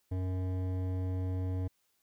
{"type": "tone with hard clipping", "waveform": "triangle", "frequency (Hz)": 92.5, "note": "F#2", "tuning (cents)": 0, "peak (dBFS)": -33, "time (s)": [0.11, 1.68], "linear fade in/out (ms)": 10, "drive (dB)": 17, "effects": ["white hiss -75 dBFS RMS until 2.02 s"]}